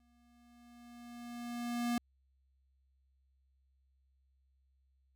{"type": "tone with exponential growth", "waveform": "square", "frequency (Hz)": 239, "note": "A#3", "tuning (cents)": 43, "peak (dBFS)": -31, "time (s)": [0, 1.98], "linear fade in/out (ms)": 2, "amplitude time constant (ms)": 430, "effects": ["added 66 Hz sine -70 dBFS peak until 5.15 s"]}